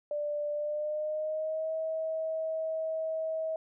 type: tone with pitch glide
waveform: sine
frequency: 590 to 639.7 Hz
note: D5 to D#5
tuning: +8 to +48 cents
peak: -30 dBFS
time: 0.11-3.56 s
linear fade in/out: 2 ms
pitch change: +140 cents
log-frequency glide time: 0.52-1.73 s
effects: none